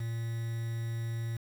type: tone with quantisation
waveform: triangle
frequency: 115.1 Hz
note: A#2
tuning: 22 cents flat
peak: -30 dBFS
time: 0-1.37 s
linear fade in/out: 5 ms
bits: 8
effects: none